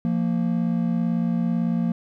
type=tone pair together; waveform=triangle; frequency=173.28 / 231.3 Hz; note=F3 / A#3; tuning=-13 / -13 cents; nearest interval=perfect fourth; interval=500 cents; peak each=-21 dBFS; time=0.05-1.92 s; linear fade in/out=0 ms; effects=none